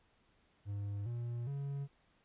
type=tone with pitch steps; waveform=triangle; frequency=101.3 / 119.08 / 139.99 Hz; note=G#2 / A#2 / C#3; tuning=-43 / +37 / +17 cents; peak=-35 dBFS; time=0.65-1.88 s; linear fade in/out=50 ms; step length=410 ms; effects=pink hiss -72 dBFS RMS until 2.24 s + resampled to 8000 Hz